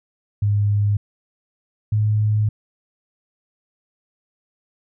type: tone pair in turn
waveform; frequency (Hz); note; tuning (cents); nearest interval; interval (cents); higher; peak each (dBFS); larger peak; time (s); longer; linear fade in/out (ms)
sine; 102.8 / 106.58; G#2 / G#2; -17 / +45; minor second; 62; second; -15; neither; 0.42-0.97 / 1.92-2.49; second; 5
effects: none